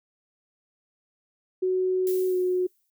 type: tone with pitch glide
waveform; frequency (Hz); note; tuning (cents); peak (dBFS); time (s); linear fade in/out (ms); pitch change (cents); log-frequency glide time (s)
sine; 371.1 to 364.9; F#4 to F#4; +5 to -24; -21; 1.62-2.67; 10; -29; 2.28-2.35
type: noise with exponential decay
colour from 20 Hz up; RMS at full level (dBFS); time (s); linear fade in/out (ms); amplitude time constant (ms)
violet; -35; 2.07-2.9; 0; 180
effects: noise-tail reverb RT60 0.1 s tail -26 dB re dry